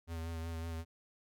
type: tone with vibrato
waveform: square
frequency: 82.41 Hz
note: E2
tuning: in tune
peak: -39 dBFS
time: 0.07-0.85 s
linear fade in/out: 50 ms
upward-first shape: sine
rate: 5.4 Hz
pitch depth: 27 cents each way
effects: none